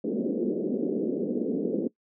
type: band-pass noise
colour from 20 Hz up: pink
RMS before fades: -28 dBFS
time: 0.04-1.88 s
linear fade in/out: 5 ms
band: 200 to 490 Hz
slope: 48 dB/octave
effects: noise-tail reverb RT60 0.1 s tail -20 dB re dry